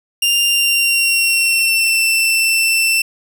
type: tone with pitch glide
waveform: sawtooth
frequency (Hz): 2794 to 2679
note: F7 to E7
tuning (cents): 0 to +27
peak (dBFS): -9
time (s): 0.22-3.02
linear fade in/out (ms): 5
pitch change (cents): -73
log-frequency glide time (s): 0.44-2.03
effects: none